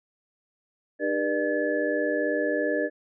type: tone cluster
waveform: sine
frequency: 303 / 398.6 / 481.5 / 597 / 1718 Hz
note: D#4 / G4 / B4 / D5 / A6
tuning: -46 / +29 / -44 / +28 / -42 cents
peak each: -29 / -32 / -29 / -28 / -31 dBFS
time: 0.99-2.9 s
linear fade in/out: 50 ms
effects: none